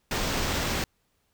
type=noise with sample-and-hold; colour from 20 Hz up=pink; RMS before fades=-28 dBFS; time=0.11-0.84 s; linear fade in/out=2 ms; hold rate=11025 Hz; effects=pink hiss -72 dBFS RMS until 1.33 s